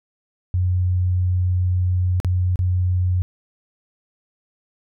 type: tone with dropouts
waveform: sine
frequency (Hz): 90.7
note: F#2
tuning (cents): -34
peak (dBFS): -16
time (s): 0.54-3.22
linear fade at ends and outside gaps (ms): 0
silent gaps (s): 2.201-2.247 / 2.558-2.591
effects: none